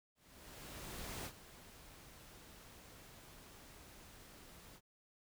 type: noise with ADSR envelope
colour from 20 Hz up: pink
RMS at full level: -45 dBFS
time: 0.15-4.81 s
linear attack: 1100 ms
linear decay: 69 ms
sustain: -13 dB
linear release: 53 ms
effects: none